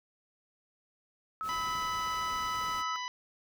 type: tone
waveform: sine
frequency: 1293 Hz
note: E6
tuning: 34 cents flat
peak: -33 dBFS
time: 1.41-2.96 s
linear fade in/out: 0 ms
type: noise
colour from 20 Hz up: pink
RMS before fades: -47 dBFS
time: 1.42-2.84 s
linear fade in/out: 50 ms
type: harmonic tone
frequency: 994 Hz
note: B5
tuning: 11 cents sharp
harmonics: 1 / 2 / 3 / 4 / 5 / 6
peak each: -37 / -41 / -43 / -48 / -48 / -48 dBFS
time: 1.49-3.08 s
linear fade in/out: 0 ms
effects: none